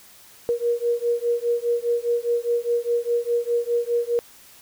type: beating tone pair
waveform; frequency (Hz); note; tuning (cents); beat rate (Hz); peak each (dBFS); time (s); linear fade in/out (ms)
sine; 472.1 / 477; A#4 / A#4; +22 / +40; 4.9; -23; 0.49-4.19; 0
effects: white hiss -49 dBFS RMS until 4.61 s